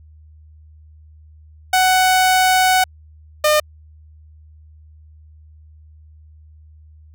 sawtooth tone pair in turn, 745 / 606 Hz, F#5 / D#5, +12 / -46 cents, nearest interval major third, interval 358 cents, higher first, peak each -8 dBFS, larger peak neither, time 1.73-2.84 / 3.44-3.6 s, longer first, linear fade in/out 5 ms, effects added 77 Hz sine -42 dBFS peak until 7.14 s

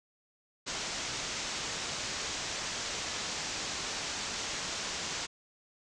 white low-pass noise, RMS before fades -37 dBFS, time 0.66-5.27 s, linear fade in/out 20 ms, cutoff 7200 Hz, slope 48 dB/octave, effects resampled to 22050 Hz

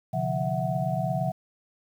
sine tone cluster, 129.5 / 146.9 / 175.4 / 656 / 738 Hz, C3 / D3 / F3 / E5 / F#5, -17 / +1 / +8 / -9 / -5 cents, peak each -31 dBFS, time 0.13-1.32 s, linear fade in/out 10 ms, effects 9-bit

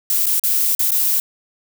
violet noise with dropouts, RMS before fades -17 dBFS, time 0.1-1.2 s, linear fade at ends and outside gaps 1 ms, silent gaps 0.258-0.266 / 0.396-0.437 / 0.75-0.793 / 0.907-0.917 s, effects none

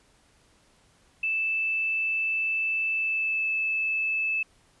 sine tone with pitch glide, 2637 to 2619 Hz, E7 to E7, 0 to -12 cents, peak -24 dBFS, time 1.23-4.43 s, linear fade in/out 5 ms, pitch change -12 cents, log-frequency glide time 2.93-3.49 s, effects pink hiss -62 dBFS RMS until 4.8 s + resampled to 24000 Hz

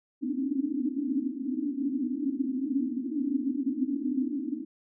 pink band-pass noise, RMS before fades -30 dBFS, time 0.21-4.65 s, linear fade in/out 20 ms, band 250 to 300 Hz, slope 96 dB/octave, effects none

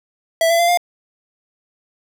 square tone with pitch steps, 659.3 / 673.9 / 688.9 / 704.2 Hz, E5 / E5 / F5 / F5, 0 / +38 / -24 / +14 cents, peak -13 dBFS, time 0.41-0.774 s, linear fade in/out 2 ms, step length 91 ms, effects none

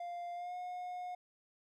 triangle tone with pitch glide, 698.5 to 721 Hz, F5 to F#5, 0 to -45 cents, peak -38 dBFS, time 0-1.15 s, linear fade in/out 5 ms, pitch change +55 cents, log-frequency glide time 0.34-0.55 s, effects none

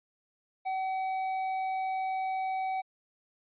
sine tone with tanh clipping, 759 Hz, F#5, 44 cents sharp, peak -31 dBFS, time 0.65-2.82 s, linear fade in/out 20 ms, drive 9 dB, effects resampled to 8000 Hz

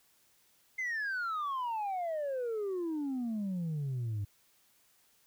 sine exponential sweep, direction down, 2100 to 98.2 Hz, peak -30 dBFS, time 0.78-4.25 s, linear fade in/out 10 ms, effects tanh soft clip ceiling -31 dBFS + white hiss -68 dBFS RMS until 5.26 s

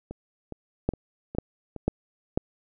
two click trains, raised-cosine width 2 ms, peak -23 / -9 dBFS, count 5 / 4, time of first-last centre 0.11-1.763 / 0.89-2.375 s, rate 2.42 / 2.02 Hz, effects none

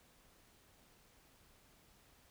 silence, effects pink hiss -67 dBFS RMS until 2.3 s

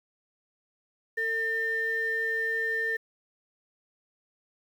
sine tone pair together, 450.8 / 1803 Hz, A4 / A6, +42 / +42 cents, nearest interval 2 octaves, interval 2400 cents, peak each -33 / -26 dBFS, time 1.17-2.97 s, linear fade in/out 10 ms, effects tanh soft clip ceiling -20 dBFS + 9-bit

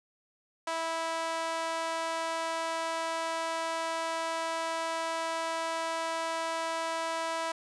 sawtooth tone with high-pass filter, 327.6 Hz, E4, 11 cents flat, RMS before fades -33 dBFS, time 0.67-7.52 s, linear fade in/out 5 ms, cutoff 820 Hz, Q 2.1, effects resampled to 22050 Hz + 10-bit

